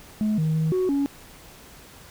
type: tone with pitch steps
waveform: sine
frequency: 213.7 / 157.5 / 158.7 / 370.3 / 280.5 Hz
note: G#3 / D#3 / D#3 / F#4 / C#4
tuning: +50 / +21 / +35 / +1 / +21 cents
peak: -18 dBFS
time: 0.21-1.06 s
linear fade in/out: 0 ms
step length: 170 ms
effects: tanh soft clip ceiling -18 dBFS + pink hiss -47 dBFS RMS until 2.1 s